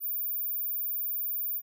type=tone; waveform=sine; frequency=14840 Hz; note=A#9; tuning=9 cents flat; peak=-29 dBFS; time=0-1.62 s; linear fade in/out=50 ms; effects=none